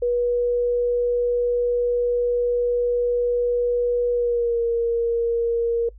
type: tone with pitch glide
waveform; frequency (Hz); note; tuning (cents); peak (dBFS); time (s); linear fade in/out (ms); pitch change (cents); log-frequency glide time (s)
sine; 483.9 to 467.1; B4 to A#4; -35 to +3; -18; 0.02-5.89; 5; -62; 4.12-4.61
effects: noise-tail reverb RT60 0.1 s tail -22 dB re dry + added 50 Hz sine -41 dBFS peak until 5.98 s